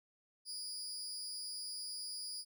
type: tone with amplitude modulation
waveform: 30% pulse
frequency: 4900 Hz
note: D#8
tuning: 27 cents flat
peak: -35 dBFS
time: 0.45-2.45 s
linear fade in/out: 50 ms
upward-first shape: sine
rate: 291 Hz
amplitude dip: 85%
effects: none